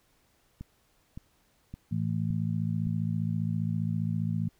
click train, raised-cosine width 5 ms, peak -27 dBFS, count 5, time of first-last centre 0.61-2.87 s, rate 1.77 Hz
harmonic tone, 55 Hz, A1, in tune, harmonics 2 / 3 / 4, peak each -31 / -30 / -34 dBFS, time 1.91-4.49 s, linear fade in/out 10 ms
effects pink hiss -68 dBFS RMS until 4.59 s

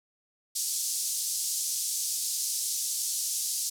pink band-pass noise, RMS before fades -31 dBFS, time 0.55-3.7 s, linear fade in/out 10 ms, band 5200 to 12000 Hz, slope 24 dB/octave, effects none

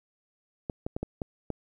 clicks, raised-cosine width 2 ms, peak -18 dBFS, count 6, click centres 0.698 / 0.865 / 0.965 / 1.03 / 1.218 / 1.503 s, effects 10-bit

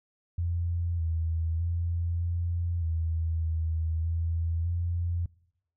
sine tone with pitch steps, 85.7 / 81.7 / 85.2 / 86 / 81.6 / 80.7 / 83 / 86.2 Hz, F2 / E2 / F2 / F2 / E2 / E2 / E2 / F2, -32 / -15 / -42 / -26 / -17 / -36 / +12 / -22 cents, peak -26 dBFS, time 0.38-5.26 s, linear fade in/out 5 ms, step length 610 ms, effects noise-tail reverb RT60 0.8 s tail -24 dB re dry

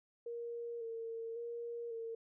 sine tone with vibrato, 463 Hz, A#4, 12 cents flat, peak -40 dBFS, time 0.26-2.15 s, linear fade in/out 5 ms, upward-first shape square, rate 0.91 Hz, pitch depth 27 cents each way, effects none

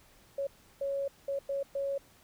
sine tone bursts at uneven times, 554.4 Hz, C#5, in tune, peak -30 dBFS, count 5, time 0.38-0.47 / 0.81-1.08 / 1.28-1.39 / 1.49-1.63 / 1.75-1.98 s, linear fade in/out 5 ms, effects pink hiss -61 dBFS RMS until 2.23 s

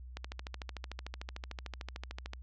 click train, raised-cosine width 0.2 ms, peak -23 dBFS, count 30, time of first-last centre 0.17-2.334 s, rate 13.4 Hz, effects added 62 Hz sine -45 dBFS peak until 2.42 s + low-pass 5000 Hz 12 dB/octave

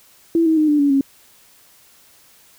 sine tone with pitch steps, 332.2 / 319.6 / 307.5 / 295.8 / 284.6 / 273.8 Hz, E4 / D#4 / D#4 / D4 / C#4 / C#4, +13 / +47 / -20 / +13 / +46 / -21 cents, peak -12 dBFS, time 0.35-1.01 s, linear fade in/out 2 ms, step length 110 ms, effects white hiss -51 dBFS RMS until 2.58 s

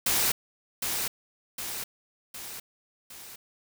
white noise with echo, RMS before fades -25 dBFS, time 0.06-0.32 s, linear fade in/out 5 ms, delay 760 ms, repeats 4, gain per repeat -5 dB, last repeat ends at 3.36 s, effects none

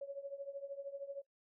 sine tone with tremolo, 557 Hz, C#5, 8 cents sharp, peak -38 dBFS, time 0.01-1.22 s, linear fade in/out 5 ms, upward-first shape triangle, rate 13 Hz, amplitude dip 90%, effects noise-tail reverb RT60 0.1 s tail -18 dB re dry

